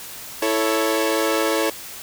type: chord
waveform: sawtooth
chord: A major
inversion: second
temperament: equal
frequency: 329.6 / 440 / 554.4 Hz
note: E4 / A4 / C#5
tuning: 0 / 0 / 0 cents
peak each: -19 dBFS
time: 0.42-1.7 s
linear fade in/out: 5 ms
effects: white hiss -36 dBFS RMS until 2.02 s